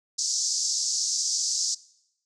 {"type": "band-pass noise", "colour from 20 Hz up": "pink", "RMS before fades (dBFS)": -27, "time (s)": [0.18, 1.75], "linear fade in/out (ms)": 10, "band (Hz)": [4900, 7200], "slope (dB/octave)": 48, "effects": ["noise-tail reverb RT60 0.8 s tail -21 dB re dry"]}